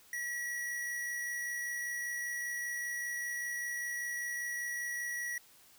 square tone with amplitude modulation, 1927 Hz, B6, 43 cents flat, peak -35 dBFS, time 0.13-5.38 s, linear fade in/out 2 ms, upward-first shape sine, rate 65.1 Hz, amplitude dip 25%, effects white hiss -61 dBFS RMS until 5.78 s

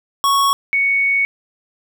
square / sine tone pair in turn, 1108.7 / 2224 Hz, C#6 / C#7, 0 / +5 cents, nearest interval octave, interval 1205 cents, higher second, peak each -13 dBFS, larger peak neither, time 0.24-0.53 / 0.73-1.25 s, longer second, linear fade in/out 0 ms, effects 9-bit

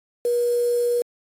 sine tone with quantisation, 481.2 Hz, B4, 45 cents flat, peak -18 dBFS, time 0.25-1.02 s, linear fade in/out 2 ms, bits 6, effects AAC 48 kbps

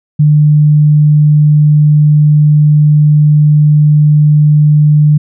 sine tone, 150 Hz, D3, 37 cents sharp, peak -3 dBFS, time 0.19-5.18 s, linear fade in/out 10 ms, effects none

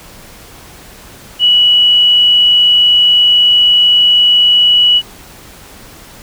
sine tone, 2937 Hz, F#7, 13 cents flat, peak -5 dBFS, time 1.39-5.02 s, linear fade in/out 50 ms, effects pink hiss -36 dBFS RMS until 6.22 s

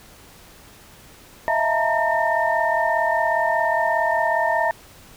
sine tone cluster, 640 / 677 / 895 / 940 / 1816 Hz, D#5 / E5 / A5 / A#5 / A#6, +49 / +46 / +29 / +14 / -46 cents, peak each -24 dBFS, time 1.48-4.71 s, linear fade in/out 0 ms, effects pink hiss -47 dBFS RMS until 5.16 s

